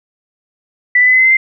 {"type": "tone with pitch steps", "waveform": "sine", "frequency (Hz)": [1975.5, 1993.8, 2012, 2031, 2050, 2069, 2088], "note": ["B6", "B6", "B6", "B6", "C7", "C7", "C7"], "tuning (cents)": [0, 16, 32, 48, -36, -20, -4], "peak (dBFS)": -6, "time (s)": [0.95, 1.37], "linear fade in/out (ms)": 5, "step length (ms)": 60, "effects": []}